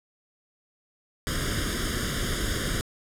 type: noise with comb filter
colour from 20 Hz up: pink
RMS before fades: -28 dBFS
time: 1.27-2.81 s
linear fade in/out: 0 ms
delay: 0.59 ms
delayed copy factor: +0.95
effects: low-pass 11000 Hz 12 dB/octave